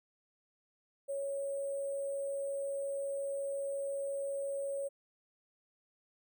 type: tone with sample-and-hold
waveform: sine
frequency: 554.4 Hz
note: C#5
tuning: in tune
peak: -34 dBFS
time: 1.08-4.89 s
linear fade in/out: 20 ms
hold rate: 8820 Hz
effects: none